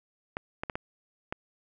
clicks, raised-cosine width 0.5 ms, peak -17 dBFS, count 5, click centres 0.369 / 0.635 / 0.698 / 0.755 / 1.325 s, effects none

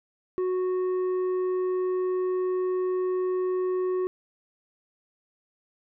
sine tone with tanh clipping, 368.3 Hz, F#4, 8 cents flat, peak -25 dBFS, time 0.38-4.07 s, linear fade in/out 0 ms, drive 6 dB, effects none

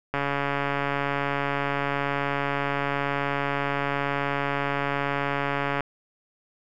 click train, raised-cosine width 0.5 ms, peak -11 dBFS, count 800, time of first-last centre 0.14-5.807 s, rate 141 Hz, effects none

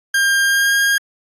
40% pulse tone with pitch glide, 1602 to 1621.6 Hz, G6 to G#6, +37 to -42 cents, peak -12 dBFS, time 0.14-0.98 s, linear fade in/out 5 ms, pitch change +21 cents, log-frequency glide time 0.44-0.74 s, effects AAC 64 kbps

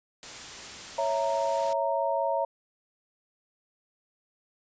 white noise, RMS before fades -41 dBFS, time 0.23-1.73 s, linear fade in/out 0 ms
sine chord, A# diminished, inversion first, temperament equal with one note detuned, 554.4 / 659.3 / 929.1 Hz, C#5 / E5 / A#5, 0 / 0 / -6 cents, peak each -29 dBFS, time 0.98-2.45 s, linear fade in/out 5 ms
effects resampled to 16000 Hz

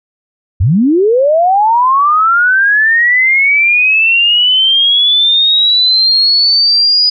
sine linear sweep, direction up, 74.3 to 4954 Hz, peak -6 dBFS, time 0.6-7.1 s, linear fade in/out 10 ms, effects none

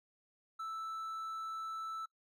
triangle tone, 1318.5 Hz, E6, in tune, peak -37 dBFS, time 0.59-2.06 s, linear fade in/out 10 ms, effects noise-tail reverb RT60 0.1 s tail -22 dB re dry

